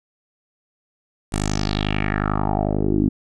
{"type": "tone with low-pass filter sweep", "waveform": "10% pulse", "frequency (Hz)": 51.2, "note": "G#1", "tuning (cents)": -24, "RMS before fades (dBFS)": -21, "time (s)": [1.32, 3.09], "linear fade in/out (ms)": 10, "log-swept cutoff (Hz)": [9500, 260], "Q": 4.1, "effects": []}